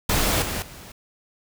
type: noise with level steps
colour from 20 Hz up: pink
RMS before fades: -21 / -28 / -42 dBFS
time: 0.09-0.92 s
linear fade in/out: 5 ms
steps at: 0.42 / 0.62 s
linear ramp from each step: 2 ms
effects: none